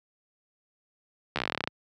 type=slowing click train; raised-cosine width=0.3 ms; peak=-11 dBFS; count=15; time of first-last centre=1.36-1.675 s; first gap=13 ms; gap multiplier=1.08; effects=high-pass 100 Hz 12 dB/octave